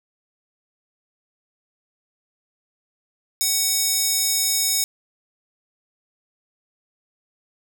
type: tone with high-pass filter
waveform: square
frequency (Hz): 752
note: F#5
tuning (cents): +28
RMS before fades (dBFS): -21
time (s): 3.41-4.84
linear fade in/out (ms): 0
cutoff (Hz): 6100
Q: 1.3
effects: none